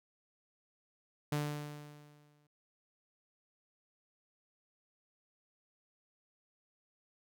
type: tone with exponential decay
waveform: sawtooth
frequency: 147.8 Hz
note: D3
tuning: 11 cents sharp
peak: -27 dBFS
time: 1.32-2.47 s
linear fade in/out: 5 ms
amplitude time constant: 250 ms
effects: none